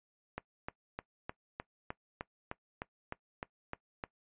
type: click train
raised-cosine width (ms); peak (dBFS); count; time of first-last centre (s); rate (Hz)
0.5; -23; 13; 0.38-4.039; 3.28
effects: noise-tail reverb RT60 0.1 s tail -20 dB re dry + resampled to 8000 Hz